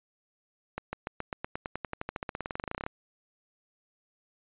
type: accelerating click train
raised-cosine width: 0.5 ms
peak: -18 dBFS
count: 30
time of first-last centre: 0.78-2.864 s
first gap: 150 ms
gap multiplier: 0.94
effects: resampled to 8000 Hz